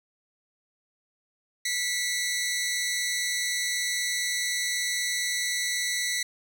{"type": "tone pair together", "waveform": "15% pulse", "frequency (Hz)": [1971, 2155], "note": ["B6", "C#7"], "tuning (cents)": [-4, -49], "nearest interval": "major second", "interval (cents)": 155, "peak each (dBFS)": [-21, -27], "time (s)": [1.65, 6.23], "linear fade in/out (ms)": 5, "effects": []}